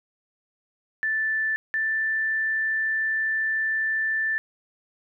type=tone pair in turn; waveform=sine; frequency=1760 / 1767.2 Hz; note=A6 / A6; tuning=0 / +7 cents; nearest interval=unison; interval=7 cents; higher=second; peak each=-22 dBFS; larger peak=neither; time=1.03-1.56 / 1.74-4.38 s; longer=second; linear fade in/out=0 ms; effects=none